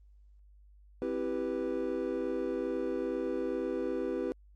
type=chord; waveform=triangle; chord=C major seventh; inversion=none; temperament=equal; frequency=261.6 / 329.6 / 392 / 493.9 Hz; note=C4 / E4 / G4 / B4; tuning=0 / 0 / 0 / 0 cents; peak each=-36 / -35 / -34 / -34 dBFS; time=1.02-4.32 s; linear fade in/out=0 ms; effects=added 50 Hz sine -55 dBFS peak until 4.55 s + Opus 32 kbps